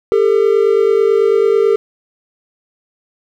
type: tone pair together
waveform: triangle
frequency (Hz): 401 / 450.1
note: G4 / A4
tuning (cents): +39 / +39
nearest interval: major second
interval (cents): 200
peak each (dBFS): -10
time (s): 0.12-1.76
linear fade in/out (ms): 0
effects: none